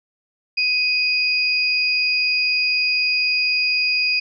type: tone pair together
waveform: sine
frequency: 2500 / 4872 Hz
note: D#7 / D#8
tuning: +8 / -37 cents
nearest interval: octave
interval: 1155 cents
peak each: -18 / -21 dBFS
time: 0.57-4.2 s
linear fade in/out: 10 ms
effects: none